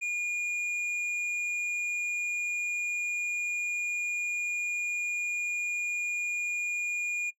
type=tone with hard clipping; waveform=sine; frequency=2431 Hz; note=D#7; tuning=41 cents flat; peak=-30 dBFS; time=0.01-7.31 s; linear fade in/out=20 ms; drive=5 dB; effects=noise-tail reverb RT60 0.1 s tail -19 dB re dry